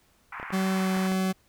pink band-pass noise, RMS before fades -39 dBFS, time 0.32-1.08 s, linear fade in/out 5 ms, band 870 to 2300 Hz, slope 48 dB/octave
clicks, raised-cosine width 0.5 ms, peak -20 dBFS, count 5, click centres 0.399 / 0.429 / 0.505 / 0.968 / 1.119 s
40% pulse tone with pitch glide, 190 to 188.36 Hz, F#3 to F#3, +46 to +31 cents, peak -23 dBFS, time 0.52-1.33 s, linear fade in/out 20 ms, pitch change -15 cents, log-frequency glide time 0.71-0.89 s
effects pink hiss -64 dBFS RMS until 1.48 s

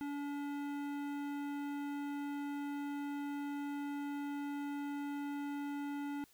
sine tone with hard clipping, 286.2 Hz, D4, 45 cents flat, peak -40 dBFS, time 0.01-6.24 s, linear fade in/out 0 ms, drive 15 dB, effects white hiss -67 dBFS RMS until 6.33 s

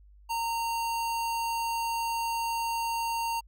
square tone, 922 Hz, A#5, 19 cents flat, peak -29 dBFS, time 0.29-3.41 s, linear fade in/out 20 ms, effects added 50 Hz sine -52 dBFS peak until 3.47 s

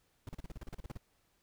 brown noise bursts, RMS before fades -42 dBFS, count 13, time 0.27-0.974 s, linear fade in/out 2 ms, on 20 ms, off 37 ms, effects pink hiss -74 dBFS RMS until 1.42 s

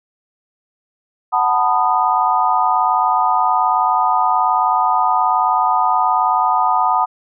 sine chord, B dominant seventh, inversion second, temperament just, 740.8 / 889 / 987.8 / 1234.7 Hz, F#5 / A5 / B5 / D#6, +2 / +18 / 0 / -14 cents, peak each -18 dBFS, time 1.32-7.06 s, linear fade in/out 20 ms, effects none

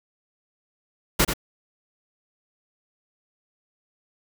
pink noise with echo, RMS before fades -18 dBFS, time 1.19-1.25 s, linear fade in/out 10 ms, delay 87 ms, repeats 1, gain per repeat -7 dB, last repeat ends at 1.337 s, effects none

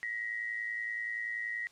sine tone pair together, 1896.5 / 2007 Hz, A#6 / B6, +29 / +27 cents, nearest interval minor second, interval 98 cents, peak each -35 / -40 dBFS, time 0.03-1.67 s, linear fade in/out 0 ms, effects white hiss -62 dBFS RMS until 1.71 s + low-pass 7000 Hz 12 dB/octave

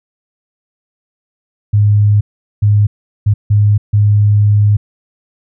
sine tone bursts at uneven times, 103.83 Hz, G#2, in tune, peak -6 dBFS, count 5, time 1.73-2.21 / 2.62-2.87 / 3.26-3.34 / 3.5-3.78 / 3.93-4.77 s, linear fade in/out 10 ms, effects none

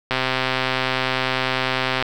click train, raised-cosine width 0.3 ms, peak -4 dBFS, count 250, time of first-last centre 0.11-2.025 s, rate 130 Hz, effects 7-bit

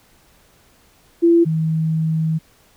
sine tone pair in turn, 338.3 / 159.66 Hz, E4 / D#3, +45 / +45 cents, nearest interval octave + minor second, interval 1300 cents, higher first, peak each -9 / -16 dBFS, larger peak first, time 1.22-1.45 / 1.45-2.39 s, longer second, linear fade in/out 20 ms, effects pink hiss -54 dBFS RMS until 2.76 s

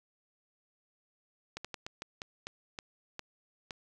slowing click train, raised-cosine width 0.2 ms, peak -22 dBFS, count 10, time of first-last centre 1.57-3.708 s, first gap 76 ms, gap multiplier 1.27, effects none

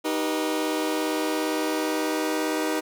sawtooth chord, Eb augmented, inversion none, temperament just, 311.1 / 388.9 / 486.1 Hz, Eb4 / G4 / B4, 0 / -14 / -28 cents, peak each -22 / -27 / -26 dBFS, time 0.04-2.81 s, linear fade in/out 20 ms, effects none

